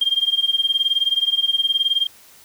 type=tone with tremolo; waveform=sine; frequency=3201 Hz; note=G7; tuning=36 cents sharp; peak=-12 dBFS; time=0.01-2.07 s; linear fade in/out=5 ms; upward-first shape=sine; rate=19 Hz; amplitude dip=90%; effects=tanh soft clip ceiling -8 dBFS + white hiss -48 dBFS RMS until 2.44 s